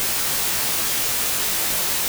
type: noise with comb filter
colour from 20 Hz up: white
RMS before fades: -22 dBFS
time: 0-2.08 s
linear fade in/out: 0 ms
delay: 19 ms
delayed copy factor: -0.85
effects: none